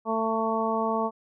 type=harmonic tone; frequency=223.2 Hz; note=A3; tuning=25 cents sharp; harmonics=1 / 2 / 3 / 4 / 5; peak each=-30 / -30 / -30 / -30 / -30 dBFS; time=0.05-1.11 s; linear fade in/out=50 ms; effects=none